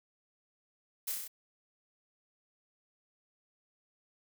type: noise with echo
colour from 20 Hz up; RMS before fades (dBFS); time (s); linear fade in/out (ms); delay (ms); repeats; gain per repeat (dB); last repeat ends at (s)
blue; -35; 1.07-1.12; 10; 32; 5; -2; 1.28
effects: none